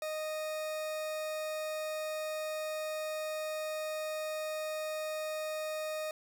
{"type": "tone", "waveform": "40% pulse", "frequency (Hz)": 620, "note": "D#5", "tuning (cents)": -6, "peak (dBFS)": -34, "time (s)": [0.02, 6.11], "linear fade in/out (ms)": 2, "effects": []}